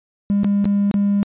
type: tone with dropouts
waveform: triangle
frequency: 201.8 Hz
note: G#3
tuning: 49 cents flat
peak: -11 dBFS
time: 0.3-1.23 s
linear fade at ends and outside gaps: 0 ms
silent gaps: 0.434-0.445 / 0.644-0.655 / 0.913-0.941 s
effects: tanh soft clip ceiling -10 dBFS + resampled to 8000 Hz